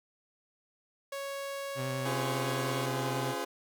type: tone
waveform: sawtooth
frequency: 554.4 Hz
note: C#5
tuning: in tune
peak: -32 dBFS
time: 1.12-2.86 s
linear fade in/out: 5 ms
type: tone with vibrato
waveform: sawtooth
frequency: 130 Hz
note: C3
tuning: 11 cents flat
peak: -30 dBFS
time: 1.75-3.35 s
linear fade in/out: 50 ms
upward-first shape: sine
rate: 10 Hz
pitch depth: 19 cents each way
type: chord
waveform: 20% pulse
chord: Db major seventh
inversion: none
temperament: equal with one note detuned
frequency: 277.2 / 349.2 / 415.3 / 509.8 Hz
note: Db4 / F4 / Ab4 / C5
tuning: 0 / 0 / 0 / -45 cents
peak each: -36 / -34 / -33 / -33 dBFS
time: 2.05-3.45 s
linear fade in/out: 10 ms
effects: none